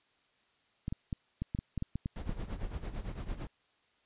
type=clicks; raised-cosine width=5 ms; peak=-22 dBFS; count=11; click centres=0.881 / 0.925 / 1.128 / 1.42 / 1.549 / 1.589 / 1.777 / 1.824 / 1.956 / 2.059 / 2.294 s
type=noise with tremolo; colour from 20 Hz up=brown; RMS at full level=-36 dBFS; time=2.16-3.47 s; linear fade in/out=0 ms; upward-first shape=sine; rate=8.9 Hz; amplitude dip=75%
effects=white hiss -71 dBFS RMS until 4.05 s + resampled to 8000 Hz

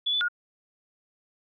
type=tone with pitch steps; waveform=sine; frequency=3428 / 3481 / 1433 Hz; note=A7 / A7 / F6; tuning=-46 / -19 / +44 cents; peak=-23 dBFS; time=0.06-0.285 s; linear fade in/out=10 ms; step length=75 ms; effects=none

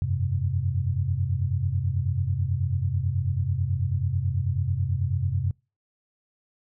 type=chord; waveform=sine; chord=F suspended second; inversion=none; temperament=equal with one note detuned; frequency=88.83 / 98 / 130.81 Hz; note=F2 / G2 / C3; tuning=+30 / 0 / 0 cents; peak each=-27 dBFS; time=0.02-5.51 s; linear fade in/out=0 ms; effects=noise-tail reverb RT60 0.3 s tail -26 dB re dry

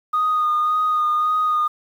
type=tone with vibrato; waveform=sine; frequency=1234 Hz; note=D#6; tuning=15 cents flat; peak=-15 dBFS; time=0.13-1.68 s; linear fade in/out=10 ms; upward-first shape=sine; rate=1.8 Hz; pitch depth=19 cents each way; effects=tanh soft clip ceiling -13 dBFS + 8-bit

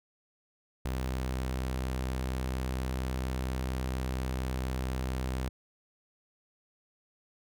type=tone; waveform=sawtooth; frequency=64.3 Hz; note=C2; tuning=30 cents flat; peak=-27 dBFS; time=0.85-5.49 s; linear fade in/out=5 ms; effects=none

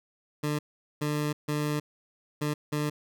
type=tone bursts at uneven times; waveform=20% pulse; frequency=149.1 Hz; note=D3; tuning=27 cents sharp; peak=-22 dBFS; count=5; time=0.43-0.59 / 1.01-1.33 / 1.48-1.8 / 2.41-2.54 / 2.72-2.9 s; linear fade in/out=10 ms; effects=none

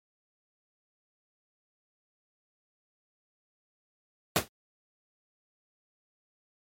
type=noise with exponential decay; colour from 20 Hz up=pink; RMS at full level=-19 dBFS; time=4.36-4.48 s; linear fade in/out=1 ms; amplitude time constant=25 ms; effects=high-pass 80 Hz 12 dB/octave + MP3 64 kbps

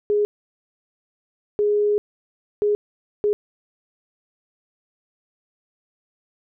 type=tone bursts at uneven times; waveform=sine; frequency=415.3 Hz; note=G#4; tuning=in tune; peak=-16 dBFS; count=4; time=0.1-0.25 / 1.59-1.98 / 2.62-2.75 / 3.24-3.33 s; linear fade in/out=0 ms; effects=none

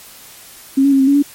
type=tone with pitch steps; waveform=sine; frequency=270.6 / 279.3 / 271.4 / 266.6 / 281.1 / 286.3 Hz; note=C#4 / C#4 / C#4 / C4 / C#4 / D4; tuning=-42 / +13 / -36 / +33 / +24 / -44 cents; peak=-8 dBFS; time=0.77-1.226 s; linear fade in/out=10 ms; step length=76 ms; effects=white hiss -39 dBFS RMS until 1.34 s + MP3 64 kbps

